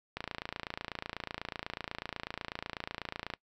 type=click train; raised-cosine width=0.3 ms; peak=-20 dBFS; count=90; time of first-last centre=0.17-3.337 s; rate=28.1 Hz; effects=noise-tail reverb RT60 0.1 s tail -21 dB re dry